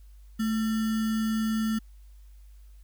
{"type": "tone with sample-and-hold", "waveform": "sine", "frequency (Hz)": 220, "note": "A3", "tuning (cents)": 0, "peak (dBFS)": -24, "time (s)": [0.39, 1.79], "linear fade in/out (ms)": 10, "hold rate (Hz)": 1575, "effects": ["added 50 Hz sine -47 dBFS peak until 2.83 s", "white hiss -68 dBFS RMS until 2.83 s"]}